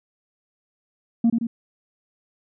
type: tone with echo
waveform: sine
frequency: 231.7 Hz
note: A#3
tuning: 10 cents flat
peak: -12 dBFS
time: 1.24-1.3 s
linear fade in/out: 5 ms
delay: 85 ms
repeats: 2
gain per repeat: -5 dB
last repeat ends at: 1.47 s
effects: tanh soft clip ceiling -12 dBFS